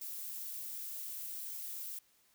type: noise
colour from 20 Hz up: violet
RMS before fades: -43 dBFS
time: 0.01-1.99 s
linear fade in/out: 5 ms
effects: white hiss -70 dBFS RMS until 2.34 s